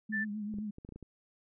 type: tone with vibrato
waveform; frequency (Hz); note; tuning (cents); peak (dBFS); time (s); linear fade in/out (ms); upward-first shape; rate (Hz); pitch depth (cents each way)
sine; 209.9; G#3; +19; -35; 0.09-0.71; 10; triangle; 7.8; 63
type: tone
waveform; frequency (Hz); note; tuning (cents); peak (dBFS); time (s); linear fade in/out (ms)
sine; 1766; A6; +6; -31; 0.12-0.25; 20
type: clicks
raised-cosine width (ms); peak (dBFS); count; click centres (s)
3; -34; 8; 0.54 / 0.586 / 0.784 / 0.849 / 0.89 / 0.923 / 0.96 / 1.027
effects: none